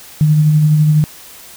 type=tone with tremolo; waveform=sine; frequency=152.3 Hz; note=D#3; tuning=37 cents flat; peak=-6 dBFS; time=0.21-1.04 s; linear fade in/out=0 ms; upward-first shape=sine; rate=12 Hz; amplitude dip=30%; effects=white hiss -37 dBFS RMS until 1.56 s